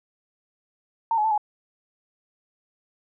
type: tone with pitch steps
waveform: sine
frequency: 911 / 848 / 882 / 841 Hz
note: A#5 / G#5 / A5 / G#5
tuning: -40 / +36 / +4 / +22 cents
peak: -19 dBFS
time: 1.11-1.378 s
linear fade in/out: 2 ms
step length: 67 ms
effects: none